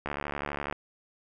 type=click train; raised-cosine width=0.5 ms; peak=-17 dBFS; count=49; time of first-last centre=0.06-0.726 s; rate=72.1 Hz; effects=none